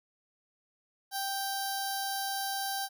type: tone with notch filter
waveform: 10% pulse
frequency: 784 Hz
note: G5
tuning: in tune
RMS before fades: -34 dBFS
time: 1.11-2.89 s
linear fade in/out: 50 ms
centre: 2400 Hz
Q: 0.54
effects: none